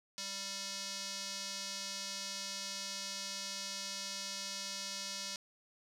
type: tone with band-pass filter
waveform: square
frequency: 196.3 Hz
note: G3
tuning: 3 cents sharp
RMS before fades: -42 dBFS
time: 0.18-5.36 s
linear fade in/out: 0 ms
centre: 5200 Hz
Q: 2.2
effects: none